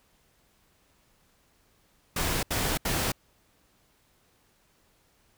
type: noise bursts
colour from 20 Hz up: pink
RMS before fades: -28 dBFS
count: 3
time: 2.16-3.12 s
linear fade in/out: 5 ms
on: 270 ms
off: 75 ms
effects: pink hiss -66 dBFS RMS until 5.37 s

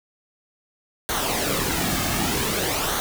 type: noise with flanger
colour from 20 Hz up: pink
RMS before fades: -24 dBFS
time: 1.09-3 s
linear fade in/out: 0 ms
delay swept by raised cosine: 0.39 to 2.09 ms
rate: 0.53 Hz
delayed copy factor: -0.55
effects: none

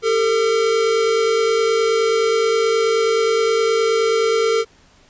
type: tone pair together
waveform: square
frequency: 403 / 452.5 Hz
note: G4 / A4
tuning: +48 / +48 cents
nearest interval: major second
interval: 200 cents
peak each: -23 / -16 dBFS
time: 0.02-4.65 s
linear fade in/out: 50 ms
effects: pink hiss -52 dBFS RMS until 5.09 s + resampled to 16000 Hz

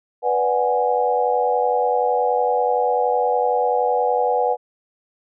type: chord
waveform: sine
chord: G# half-diminished seventh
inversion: first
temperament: equal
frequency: 493.9 / 587.3 / 740 / 830.6 Hz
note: B4 / D5 / F#5 / G#5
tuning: 0 / 0 / 0 / 0 cents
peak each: -20 / -26 / -21 / -22 dBFS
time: 0.22-4.57 s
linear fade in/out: 50 ms
effects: none

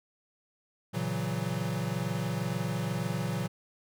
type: chord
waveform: square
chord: F# dominant seventh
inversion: first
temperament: equal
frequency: 116.54 / 138.59 / 164.81 / 185 Hz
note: A#2 / C#3 / E3 / F#3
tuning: 0 / 0 / 0 / 0 cents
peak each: -36 / -37 / -36 / -36 dBFS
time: 0.93-3.48 s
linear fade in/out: 20 ms
effects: none

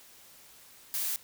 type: noise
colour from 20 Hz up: blue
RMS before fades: -32 dBFS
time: 0.94-1.16 s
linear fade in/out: 0 ms
effects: white hiss -55 dBFS RMS until 1.23 s

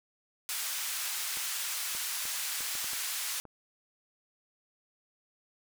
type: band-pass noise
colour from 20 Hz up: white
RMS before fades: -35 dBFS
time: 0.49-3.4 s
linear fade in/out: 0 ms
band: 1200 to 14000 Hz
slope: 12 dB/octave
type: clicks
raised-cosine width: 1 ms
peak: -34 dBFS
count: 8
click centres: 1.372 / 1.95 / 2.254 / 2.607 / 2.753 / 2.844 / 2.933 / 3.453 s
effects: none

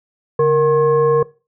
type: tone with frequency modulation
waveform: sine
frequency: 466.2 Hz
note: A#4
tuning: in tune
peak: -10 dBFS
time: 0.39-1.23 s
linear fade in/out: 5 ms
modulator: 609 Hz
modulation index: 0.64
effects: noise-tail reverb RT60 0.3 s tail -20 dB re dry

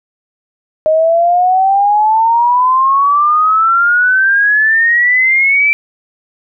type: exponential sweep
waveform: sine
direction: up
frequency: 620 to 2344 Hz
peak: -7 dBFS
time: 0.86-5.73 s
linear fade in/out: 0 ms
effects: none

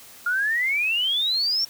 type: exponential sweep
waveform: sine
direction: up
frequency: 1396.9 to 5588 Hz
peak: -20 dBFS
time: 0.26-1.65 s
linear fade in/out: 5 ms
effects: white hiss -46 dBFS RMS until 1.69 s

